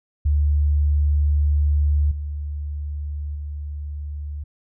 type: tone with level steps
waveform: sine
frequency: 73.42 Hz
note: D2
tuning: in tune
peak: -15 / -25 / -27 dBFS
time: 0.25-4.44 s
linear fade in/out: 10 ms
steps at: 2.11 / 3.35 s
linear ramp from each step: 5 ms
effects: none